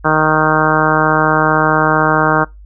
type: harmonic tone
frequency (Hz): 155.56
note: D#3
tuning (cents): 0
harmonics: 1 / 2 / 3 / 4 / 5 / 6 / 7 / 8 / 9 / 10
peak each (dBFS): -19 / -19 / -19 / -19 / -19 / -19 / -19 / -19 / -19 / -19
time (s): 0.04-2.45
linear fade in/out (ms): 20
effects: noise-tail reverb RT60 0.2 s tail -23 dB re dry + added 50 Hz sine -34 dBFS peak until 2.65 s